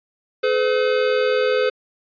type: tone pair together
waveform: square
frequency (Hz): 427.6 / 508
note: A4 / B4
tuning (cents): -49 / +49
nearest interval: minor third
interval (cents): 298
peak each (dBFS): -21 / -19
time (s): 0.43-1.7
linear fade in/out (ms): 10
effects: resampled to 11025 Hz